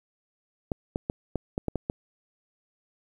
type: clicks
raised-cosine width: 2 ms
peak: -14 dBFS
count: 8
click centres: 0.718 / 0.959 / 1.099 / 1.357 / 1.579 / 1.683 / 1.757 / 1.899 s
effects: 9-bit